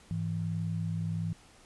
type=tone pair together; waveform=sine; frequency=103.83 / 165.03 Hz; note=G#2 / E3; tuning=0 / +2 cents; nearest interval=minor sixth; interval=802 cents; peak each=-34 / -32 dBFS; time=0.11-1.33 s; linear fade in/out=0 ms; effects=pink hiss -58 dBFS RMS until 1.65 s + resampled to 24000 Hz